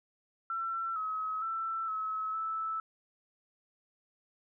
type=tone with pitch steps; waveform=sine; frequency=1346 / 1279 / 1333 / 1290 / 1313 Hz; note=E6 / D#6 / E6 / E6 / E6; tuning=+36 / +47 / +19 / -38 / -7 cents; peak=-32 dBFS; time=0.5-2.8 s; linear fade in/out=2 ms; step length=460 ms; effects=none